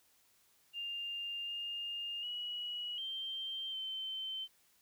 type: tone with pitch steps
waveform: sine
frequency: 2802 / 2820 / 2918 / 3146 / 3090 Hz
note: F7 / F7 / F#7 / G7 / G7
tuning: +5 / +16 / -25 / +6 / -26 cents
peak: -38 dBFS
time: 0.73-4.48 s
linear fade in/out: 50 ms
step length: 750 ms
effects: white hiss -70 dBFS RMS until 4.81 s